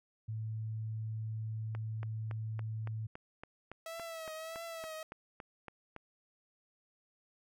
sine tone, 110 Hz, A2, in tune, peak -36 dBFS, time 0.28-3.07 s, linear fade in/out 10 ms
click train, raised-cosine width 0.5 ms, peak -30 dBFS, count 16, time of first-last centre 1.75-5.963 s, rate 3.56 Hz
sawtooth tone with vibrato, 650 Hz, E5, 24 cents flat, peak -38 dBFS, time 3.86-5.03 s, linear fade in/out 2 ms, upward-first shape triangle, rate 1.6 Hz, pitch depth 62 cents each way
effects none

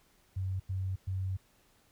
sine tone bursts at uneven times, 94.5 Hz, F#2, 37 cents sharp, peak -31 dBFS, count 3, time 0.36-0.6 / 0.69-0.96 / 1.07-1.37 s, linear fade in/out 10 ms, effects pink hiss -67 dBFS RMS until 1.91 s

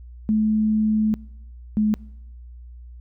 sine tone pair in turn, 215.8 / 213.1 Hz, A3 / G#3, -33 / +45 cents, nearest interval unison, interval 22 cents, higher first, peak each -16 dBFS, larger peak neither, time 0.29-1.14 / 1.77-1.94 s, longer first, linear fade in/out 0 ms, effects noise-tail reverb RT60 0.9 s tail -25 dB re dry + added 60 Hz sine -38 dBFS peak until 3 s

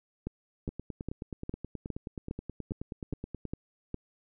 two click trains, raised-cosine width 3 ms, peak -24 / -21 dBFS, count 27 / 10, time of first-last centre 0.69-3.453 / 0.27-3.943 s, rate 9.41 / 2.45 Hz, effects none

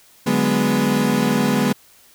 35% pulse chord, G# half-diminished seventh, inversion second, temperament equal, 146.83 / 185 / 207.7 / 246.9 Hz, D3 / F#3 / G#3 / B3, 0 / 0 / 0 / 0 cents, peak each -23 / -23 / -18 / -18 dBFS, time 0.26-1.73 s, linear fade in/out 10 ms, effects white hiss -51 dBFS RMS until 2.14 s

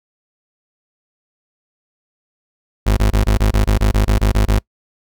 35% pulse tone bursts, 51.91 Hz, G#1, in tune, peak -9 dBFS, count 13, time 2.86-4.59 s, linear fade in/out 10 ms, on 110 ms, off 25 ms, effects noise-tail reverb RT60 0.1 s tail -25 dB re dry

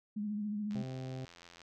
sine tone with vibrato, 208.7 Hz, G#3, 9 cents sharp, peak -34 dBFS, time 0.16-0.83 s, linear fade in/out 10 ms, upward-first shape triangle, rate 14 Hz, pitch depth 48 cents each way
click train, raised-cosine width 0.2 ms, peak -36 dBFS, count 79, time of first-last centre 0.71-1.617 s, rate 86 Hz
harmonic tone, 130.3 Hz, C3, 7 cents flat, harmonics 1 / 2 / 3 / 4 / 5 / 6, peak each -40 / -46 / -50 / -52 / -54 / -56 dBFS, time 0.75-1.25 s, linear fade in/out 2 ms
effects none

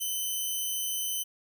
5% pulse tone, 3041 Hz, F#7, 47 cents sharp, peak -21 dBFS, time 0-1.24 s, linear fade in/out 20 ms, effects none

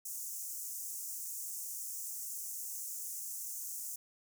pink high-pass noise, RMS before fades -42 dBFS, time 0.05-3.96 s, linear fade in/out 5 ms, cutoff 6200 Hz, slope 48 dB/octave, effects none

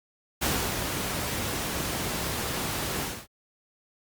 pink noise with ADSR envelope, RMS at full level -25 dBFS, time 0.41-3.27 s, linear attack 18 ms, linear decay 290 ms, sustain -5 dB, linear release 250 ms, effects high-pass 60 Hz 12 dB/octave + Opus 48 kbps

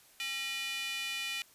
square tone with high-pass filter, 270 Hz, C#4, 45 cents flat, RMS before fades -37 dBFS, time 0.2-1.42 s, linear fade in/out 0 ms, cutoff 2600 Hz, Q 3.5, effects white hiss -61 dBFS RMS until 1.54 s + resampled to 32000 Hz

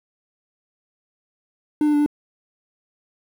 triangle tone with pitch steps, 300.2 / 297.8 / 292.7 / 295.2 Hz, D4 / D4 / D4 / D4, +38 / +24 / -6 / +9 cents, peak -13 dBFS, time 1.81-2.062 s, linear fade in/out 2 ms, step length 63 ms, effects 8-bit

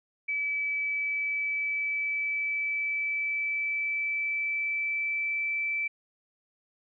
sine tone with pitch glide, 2298 to 2323 Hz, D7 to D7, -38 to -20 cents, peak -27 dBFS, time 0.28-5.88 s, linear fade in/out 10 ms, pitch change +18 cents, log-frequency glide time 0.79-5.57 s, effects none

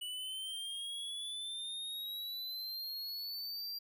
square exponential sweep, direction up, 2946 to 4750 Hz, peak -40 dBFS, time 0.01-3.79 s, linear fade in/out 10 ms, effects none

